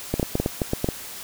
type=clicks; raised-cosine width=2 ms; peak=-8 dBFS; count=10; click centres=0.14 / 0.197 / 0.229 / 0.354 / 0.4 / 0.461 / 0.618 / 0.734 / 0.844 / 0.888 s; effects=white hiss -37 dBFS RMS until 1.23 s